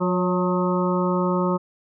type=harmonic tone with a mistuned harmonic; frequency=180 Hz; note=F#3; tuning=47 cents flat; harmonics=1 / 2 / 3 / 5 / 6 / 7; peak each=-22 / -25 / -27 / -29 / -30 / -30 dBFS; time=0-1.58 s; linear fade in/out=20 ms; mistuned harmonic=3; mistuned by=+34 cents; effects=none